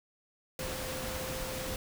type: tone in noise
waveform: sine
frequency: 519 Hz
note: C5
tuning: 14 cents flat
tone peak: -41 dBFS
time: 0.59-1.76 s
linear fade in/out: 2 ms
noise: pink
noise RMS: -38 dBFS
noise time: 0.59-1.76 s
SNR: -6 dB
effects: none